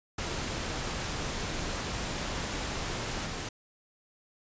pink noise with level steps, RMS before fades -34 / -36 dBFS, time 0.18-3.49 s, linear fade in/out 5 ms, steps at 3.26 s, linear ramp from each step 10 ms, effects resampled to 16000 Hz

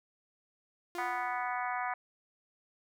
sawtooth tone with exponential decay, 349.2 Hz, F4, in tune, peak -34 dBFS, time 0.95-1.78 s, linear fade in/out 0 ms, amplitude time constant 180 ms
harmonic tone, 246.9 Hz, B3, in tune, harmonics 3 / 4 / 5 / 6 / 7 / 8 / 9, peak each -36 / -38 / -40 / -42 / -43 / -44 / -45 dBFS, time 0.98-1.94 s, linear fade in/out 5 ms
effects none

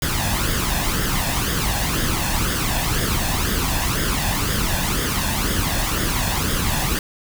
pink noise with flanger, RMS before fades -21 dBFS, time 0.02-6.99 s, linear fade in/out 2 ms, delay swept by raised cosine 0.59 to 1.17 ms, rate 2 Hz, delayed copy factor +0.6, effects none

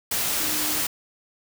sine tone in noise, 302.8 Hz, D#4, 47 cents flat, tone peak -35 dBFS, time 0.4-0.81 s, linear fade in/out 5 ms, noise white, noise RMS -25 dBFS, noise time 0.11-0.87 s, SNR -13 dB, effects none

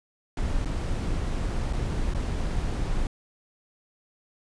brown noise with dropouts, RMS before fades -27 dBFS, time 0.37-3.07 s, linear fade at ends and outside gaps 2 ms, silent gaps 0.649-0.656 / 1.728-1.732 / 2.138-2.147 s, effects resampled to 22050 Hz

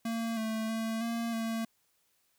square tone with pitch steps, 228.3 / 220.8 / 224 / 231.4 / 226 Hz, A#3 / A3 / A3 / A#3 / A3, -36 / +6 / +31 / -13 / +47 cents, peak -32 dBFS, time 0.05-1.65 s, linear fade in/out 5 ms, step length 320 ms, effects white hiss -73 dBFS RMS until 2.38 s

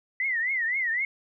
sine tone with vibrato, 1975.5 Hz, B6, in tune, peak -24 dBFS, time 0.2-1.05 s, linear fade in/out 2 ms, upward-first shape triangle, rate 3.9 Hz, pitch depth 190 cents each way, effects none

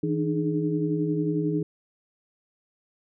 sine tone cluster, 161.1 / 295.2 / 306.3 / 419.9 Hz, E3 / D4 / D#4 / G#4, -39 / +9 / -27 / +19 cents, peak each -27 / -32 / -27 / -30 dBFS, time 0.03-1.63 s, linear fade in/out 5 ms, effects none

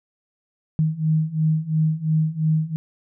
sine beating tone pair, 155.56 / 158.46 Hz, D#3 / D#3, 0 / +32 cents, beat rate 2.9 Hz, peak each -22 / -20 dBFS, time 0.79-2.76 s, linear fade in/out 0 ms, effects none

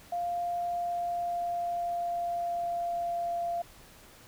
sine tone with pitch glide, 698.5 to 689.7 Hz, F5 to F5, 0 to -22 cents, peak -29 dBFS, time 0.12-3.62 s, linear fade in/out 5 ms, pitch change -22 cents, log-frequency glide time 0.73-3.39 s, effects pink hiss -54 dBFS RMS until 4.27 s

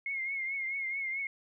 sine tone with vibrato, 2152 Hz, C7, 48 cents sharp, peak -32 dBFS, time 0.06-1.27 s, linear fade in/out 2 ms, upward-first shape triangle, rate 4.6 Hz, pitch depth 63 cents each way, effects none

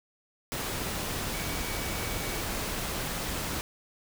sine tone in noise, 2264 Hz, C#7, 36 cents sharp, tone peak -43 dBFS, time 1.34-2.41 s, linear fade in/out 0 ms, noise pink, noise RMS -33 dBFS, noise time 0.52-3.61 s, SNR -13 dB, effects none

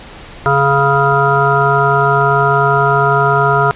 harmonic tone, 139.4 Hz, C#3, 10 cents sharp, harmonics 1 / 3 / 5 / 7 / 9 / 10, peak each -16 / -16 / -16 / -16 / -16 / -16 dBFS, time 0.46-3.71 s, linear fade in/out 0 ms, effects pink hiss -34 dBFS RMS until 3.75 s + resampled to 8000 Hz

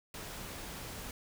pink noise, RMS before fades -44 dBFS, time 0.14-1.11 s, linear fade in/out 2 ms, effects none

